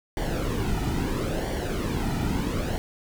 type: noise with flanger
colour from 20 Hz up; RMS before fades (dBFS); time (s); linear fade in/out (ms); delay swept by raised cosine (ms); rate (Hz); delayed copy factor
brown; -27; 0.17-2.78; 0; 0.77 to 1.87; 0.75; -0.65
effects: none

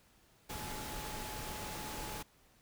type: tone in noise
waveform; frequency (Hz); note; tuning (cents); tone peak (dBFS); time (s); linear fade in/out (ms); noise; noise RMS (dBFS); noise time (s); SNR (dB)
sine; 853; G#5; +46; -48; 0.49-2.23; 10; pink; -43; 0.49-2.23; -8
effects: pink hiss -67 dBFS RMS until 2.61 s

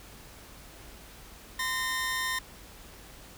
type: tone pair together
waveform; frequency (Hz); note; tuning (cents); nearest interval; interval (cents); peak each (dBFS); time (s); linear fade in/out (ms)
sawtooth; 1029 / 1833.5; C6 / A#6; -29 / -29; minor seventh; 1000; -30 / -27; 1.59-2.39; 5
effects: added 50 Hz sine -54 dBFS peak until 3.37 s + pink hiss -50 dBFS RMS until 3.37 s

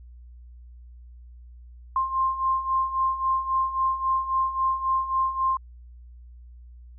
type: beating tone pair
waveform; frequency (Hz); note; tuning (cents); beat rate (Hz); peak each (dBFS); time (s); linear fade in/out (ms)
sine; 1053 / 1056.7; C6 / C6; +11 / +17; 3.7; -28 / -23; 1.96-5.57; 2
effects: added 60 Hz sine -43 dBFS peak until 6.98 s

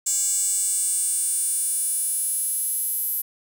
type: tone with high-pass filter sweep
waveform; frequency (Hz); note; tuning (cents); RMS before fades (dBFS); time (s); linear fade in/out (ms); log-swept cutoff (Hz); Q
square; 320; D#4; +49; -24; 0.06-3.22; 10; 7600 to 12000; 7.6
effects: none

